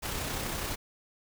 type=noise with amplitude modulation; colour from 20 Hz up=pink; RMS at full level=-33 dBFS; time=0.02-0.76 s; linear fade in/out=20 ms; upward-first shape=sine; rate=32 Hz; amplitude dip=30%; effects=none